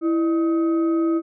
sine tone with frequency modulation, 330 Hz, E4, 2 cents sharp, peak -17 dBFS, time 0.01-1.22 s, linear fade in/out 50 ms, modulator 936 Hz, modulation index 0.33, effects none

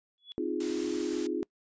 sine tone with exponential growth, 3397 Hz, G#7, 38 cents sharp, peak -37 dBFS, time 0.18-0.32 s, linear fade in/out 0 ms, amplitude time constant 29 ms
sine chord, F minor seventh, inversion second, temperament equal, 261.6 / 311.1 / 349.2 / 415.3 Hz, C4 / Eb4 / F4 / Ab4, 0 / 0 / 0 / 0 cents, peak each -37 / -34 / -33 / -36 dBFS, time 0.38-1.43 s, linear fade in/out 0 ms
white noise, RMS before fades -42 dBFS, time 0.6-1.27 s, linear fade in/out 5 ms
effects noise-tail reverb RT60 0.1 s tail -25 dB re dry + resampled to 16000 Hz

